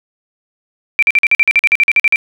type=tone bursts; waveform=sine; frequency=2349 Hz; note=D7; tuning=in tune; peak=-6 dBFS; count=15; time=0.99-2.159 s; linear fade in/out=0 ms; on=35 ms; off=46 ms; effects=none